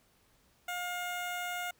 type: tone with notch filter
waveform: 15% pulse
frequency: 712 Hz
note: F5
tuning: 33 cents sharp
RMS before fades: -37 dBFS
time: 0.68-1.71 s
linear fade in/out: 5 ms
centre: 4900 Hz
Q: 1.9
effects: pink hiss -68 dBFS RMS until 1.79 s